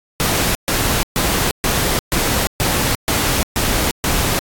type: noise bursts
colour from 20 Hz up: pink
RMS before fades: -17 dBFS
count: 9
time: 0.2-4.39 s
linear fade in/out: 0 ms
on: 350 ms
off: 130 ms
effects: AAC 64 kbps